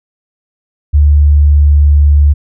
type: tone with pitch glide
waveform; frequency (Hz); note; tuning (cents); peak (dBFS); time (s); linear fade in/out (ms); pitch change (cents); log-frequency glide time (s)
sine; 73.3 to 72.79; D2 to D2; -3 to -15; -3; 0.93-2.34; 20; -12; 1.14-2.22
effects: none